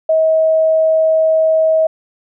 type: tone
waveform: sine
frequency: 638 Hz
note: D#5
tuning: 43 cents sharp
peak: -9 dBFS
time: 0.09-1.87 s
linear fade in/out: 5 ms
effects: none